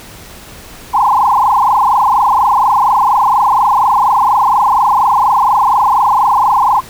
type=tone with frequency modulation; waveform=sine; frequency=938 Hz; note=A#5; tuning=11 cents sharp; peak=-7 dBFS; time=0.93-6.81 s; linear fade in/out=20 ms; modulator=24.2 Hz; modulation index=5.5; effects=pink hiss -34 dBFS RMS until 6.89 s